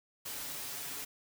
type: noise with comb filter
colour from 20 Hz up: white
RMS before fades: -41 dBFS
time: 0.25-1.05 s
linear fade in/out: 10 ms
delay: 7.1 ms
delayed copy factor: +0.85
effects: none